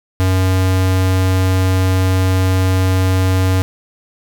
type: tone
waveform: square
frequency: 93.5 Hz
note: F#2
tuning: 19 cents sharp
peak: -12 dBFS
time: 0.2-3.62 s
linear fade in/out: 0 ms
effects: none